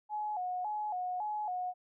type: tone with vibrato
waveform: sine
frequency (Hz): 784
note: G5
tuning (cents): 0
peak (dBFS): -33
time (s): 0.09-1.74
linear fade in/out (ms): 50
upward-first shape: square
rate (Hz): 1.8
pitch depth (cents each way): 130
effects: none